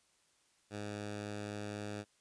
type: tone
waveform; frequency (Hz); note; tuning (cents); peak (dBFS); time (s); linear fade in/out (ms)
10% pulse; 103.83; G#2; 0; -32; 0.7-2.05; 50
effects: white hiss -72 dBFS RMS until 2.2 s + resampled to 22050 Hz